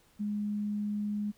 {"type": "tone", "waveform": "sine", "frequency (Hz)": 207.7, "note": "G#3", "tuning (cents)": 0, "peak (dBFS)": -30, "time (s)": [0.19, 1.32], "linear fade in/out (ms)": 20, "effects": ["pink hiss -65 dBFS RMS until 1.37 s"]}